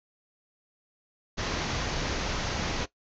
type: low-pass noise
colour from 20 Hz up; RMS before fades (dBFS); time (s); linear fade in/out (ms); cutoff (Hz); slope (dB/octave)
pink; -31; 1.37-2.86; 20; 6600; 96
effects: noise-tail reverb RT60 0.1 s tail -17 dB re dry